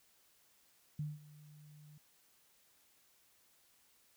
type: tone with ADSR envelope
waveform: sine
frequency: 150 Hz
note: D3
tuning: 37 cents sharp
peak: -35 dBFS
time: 0.99-1.98 s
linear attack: 5 ms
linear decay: 190 ms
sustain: -20 dB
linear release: 4 ms
effects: white hiss -70 dBFS RMS until 4.16 s